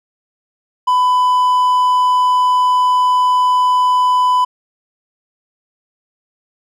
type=tone; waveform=triangle; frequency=1000 Hz; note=B5; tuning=21 cents sharp; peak=-8 dBFS; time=0.87-4.45 s; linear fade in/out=10 ms; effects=none